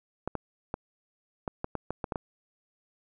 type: clicks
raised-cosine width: 1 ms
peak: -17 dBFS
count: 10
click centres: 0.276 / 0.353 / 0.741 / 1.478 / 1.644 / 1.753 / 1.906 / 2.042 / 2.122 / 2.158 s
effects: none